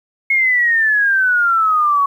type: exponential sweep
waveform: sine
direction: down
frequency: 2177 to 1110 Hz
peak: -11 dBFS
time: 0.3-2.06 s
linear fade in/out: 5 ms
effects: 8-bit